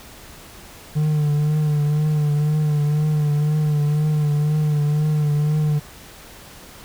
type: tone with vibrato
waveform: triangle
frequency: 150 Hz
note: D3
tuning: 37 cents sharp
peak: -14 dBFS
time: 0.95-5.8 s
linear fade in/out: 20 ms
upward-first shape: triangle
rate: 2 Hz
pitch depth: 44 cents each way
effects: pink hiss -42 dBFS RMS until 6.84 s